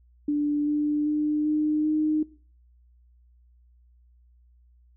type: tone with pitch steps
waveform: sine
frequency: 293.7 / 297.1 / 300.6 / 304.1 / 307.6 Hz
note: D4 / D4 / D4 / D#4 / D#4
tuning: 0 / +20 / +40 / -40 / -20 cents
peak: -21 dBFS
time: 0.28-2.23 s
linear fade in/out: 5 ms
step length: 390 ms
effects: noise-tail reverb RT60 0.4 s tail -19 dB re dry + added 60 Hz sine -55 dBFS peak until 4.96 s